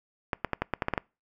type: clicks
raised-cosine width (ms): 0.5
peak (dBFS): -11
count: 9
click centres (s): 0.332 / 0.447 / 0.533 / 0.62 / 0.737 / 0.822 / 0.884 / 0.937 / 0.978
effects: noise-tail reverb RT60 0.3 s tail -26 dB re dry